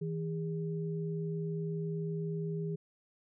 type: tone pair together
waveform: sine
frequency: 161.6 / 407.2 Hz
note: E3 / G#4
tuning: -34 / -34 cents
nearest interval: octave + major third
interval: 1600 cents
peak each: -34 / -39 dBFS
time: 0.01-2.76 s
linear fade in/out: 10 ms
effects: none